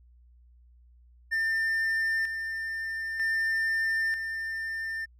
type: tone with tremolo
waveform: triangle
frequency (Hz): 1797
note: A6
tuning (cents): +36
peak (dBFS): -23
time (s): 1.31-5.06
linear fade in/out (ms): 20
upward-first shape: square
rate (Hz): 0.53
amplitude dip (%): 50
effects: added 60 Hz sine -54 dBFS peak until 5.19 s